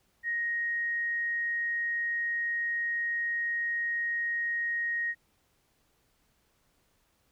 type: tone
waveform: sine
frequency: 1874 Hz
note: A#6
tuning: 9 cents sharp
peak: -28 dBFS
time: 0.23-5.15 s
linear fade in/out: 50 ms
effects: pink hiss -71 dBFS RMS until 7.31 s